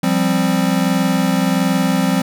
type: chord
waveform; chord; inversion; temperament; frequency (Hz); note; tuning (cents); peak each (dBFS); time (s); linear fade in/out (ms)
square; F suspended second; none; equal; 174.61 / 196 / 261.6; F3 / G3 / C4; 0 / 0 / 0; -19; 0.03-2.22; 5
effects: none